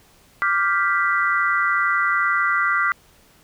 sine chord, G dominant seventh, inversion second, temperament equal, 1174.7 / 1396.9 / 1568 / 1975.5 Hz, D6 / F6 / G6 / B6, 0 / 0 / 0 / 0 cents, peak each -22 / -21 / -25 / -23 dBFS, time 0.42-2.92 s, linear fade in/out 0 ms, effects pink hiss -54 dBFS RMS until 3.43 s

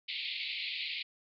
pink band-pass noise, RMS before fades -38 dBFS, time 0.08-1.03 s, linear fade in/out 10 ms, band 2100 to 4500 Hz, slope 96 dB/octave, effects none

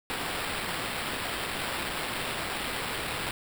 white noise with sample-and-hold, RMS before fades -33 dBFS, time 0.1-3.31 s, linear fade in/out 0 ms, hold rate 6300 Hz, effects none

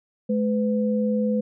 sine tone pair together, 213.1 / 502 Hz, G#3 / B4, +45 / +28 cents, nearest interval octave + minor third, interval 1483 cents, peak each -21 / -25 dBFS, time 0.29-1.41 s, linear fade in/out 10 ms, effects none

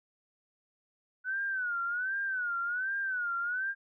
sine tone with vibrato, 1486 Hz, F#6, 7 cents sharp, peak -30 dBFS, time 1.24-3.75 s, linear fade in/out 50 ms, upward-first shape sine, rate 1.3 Hz, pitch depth 130 cents each way, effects none

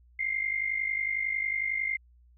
sine tone pair together, 2094 / 2145 Hz, C7 / C7, +1 / +42 cents, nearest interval unison, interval 41 cents, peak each -29 / -32 dBFS, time 0.19-1.97 s, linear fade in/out 5 ms, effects added 60 Hz sine -56 dBFS peak until 2.37 s

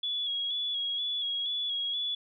sine tone with vibrato, 3367 Hz, G#7, 23 cents sharp, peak -29 dBFS, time 0.03-2.15 s, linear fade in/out 5 ms, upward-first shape square, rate 2.1 Hz, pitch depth 31 cents each way, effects none

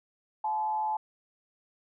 sine tone with frequency modulation, 863 Hz, A5, 34 cents flat, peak -27 dBFS, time 0.44-0.97 s, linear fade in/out 5 ms, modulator 155 Hz, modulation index 0.38, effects none

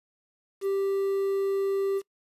triangle tone with quantisation, 392 Hz, G4, in tune, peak -22 dBFS, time 0.61-2.02 s, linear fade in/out 50 ms, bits 8, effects noise-tail reverb RT60 0.1 s tail -23 dB re dry + resampled to 32000 Hz

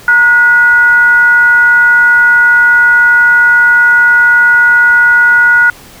sine tone with frequency modulation, 1450 Hz, F#6, 35 cents flat, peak -3 dBFS, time 0.08-5.7 s, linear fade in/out 2 ms, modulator 523 Hz, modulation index 0.33, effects pink hiss -35 dBFS RMS until 6 s

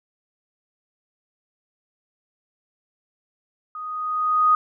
sine tone with level ramp, 1244.5 Hz, D#6, in tune, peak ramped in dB -31 to -12 dBFS, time 3.75-4.55 s, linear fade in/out 2 ms, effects none

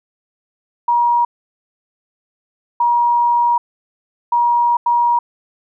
sine tone bursts at uneven times, 953 Hz, A#5, 38 cents sharp, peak -11 dBFS, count 4, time 0.88-1.25 / 2.8-3.58 / 4.32-4.77 / 4.86-5.19 s, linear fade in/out 5 ms, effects none

